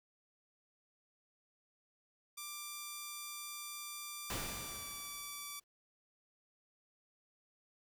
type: tone with pitch glide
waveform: 5% pulse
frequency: 1181 to 1158.7 Hz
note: D6 to D6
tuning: +9 to -24 cents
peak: -32 dBFS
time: 2.37-5.6 s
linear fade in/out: 10 ms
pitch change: -33 cents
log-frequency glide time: 4.58-4.83 s
type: noise with exponential decay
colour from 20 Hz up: pink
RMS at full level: -39 dBFS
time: 4.3-5.64 s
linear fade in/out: 2 ms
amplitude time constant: 290 ms
effects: none